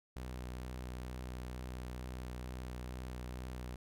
sawtooth tone with vibrato, 62.4 Hz, B1, 19 cents sharp, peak -38 dBFS, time 0.16-3.76 s, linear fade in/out 5 ms, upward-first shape sine, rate 2.2 Hz, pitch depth 17 cents each way, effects none

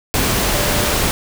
sine tone in noise, 589 Hz, D5, 5 cents sharp, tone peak -25 dBFS, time 0.54-0.93 s, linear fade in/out 0 ms, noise pink, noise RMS -17 dBFS, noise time 0.14-1.11 s, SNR -11 dB, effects none

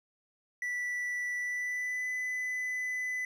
triangle tone with pitch glide, 1965 to 2004 Hz, B6 to B6, -9 to +25 cents, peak -30 dBFS, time 0.62-3.25 s, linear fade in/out 2 ms, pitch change +34 cents, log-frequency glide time 1.38-2.08 s, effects none

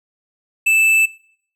sine tone with tanh clipping, 2637 Hz, E7, in tune, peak -13 dBFS, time 0.66-1.06 s, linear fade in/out 10 ms, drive 11 dB, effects noise-tail reverb RT60 0.6 s tail -21 dB re dry

